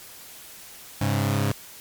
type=tone pair together; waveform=sawtooth; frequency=102.1 / 136.29 Hz; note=G#2 / C#3; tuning=-29 / -29 cents; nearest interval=perfect fourth; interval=500 cents; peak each=-19 / -21 dBFS; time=1.01-1.52 s; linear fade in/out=5 ms; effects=white hiss -44 dBFS RMS until 1.8 s + MP3 96 kbps